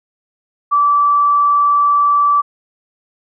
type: tone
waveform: sine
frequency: 1159 Hz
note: D6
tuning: 23 cents flat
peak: -9 dBFS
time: 0.71-2.42 s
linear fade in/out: 20 ms
effects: none